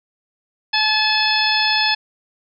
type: harmonic tone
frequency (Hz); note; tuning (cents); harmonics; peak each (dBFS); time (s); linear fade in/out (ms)
862; A5; -36; 1 / 2 / 3 / 4 / 5 / 6; -22 / -22 / -22 / -22 / -22 / -22; 0.73-1.95; 10
effects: none